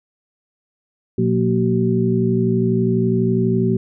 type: tone cluster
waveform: sine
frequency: 120.4 / 180.7 / 232.7 / 380 Hz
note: B2 / F#3 / A#3 / F#4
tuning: -44 / -41 / -3 / +46 cents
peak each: -20 dBFS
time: 1.18-3.77 s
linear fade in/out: 5 ms
effects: none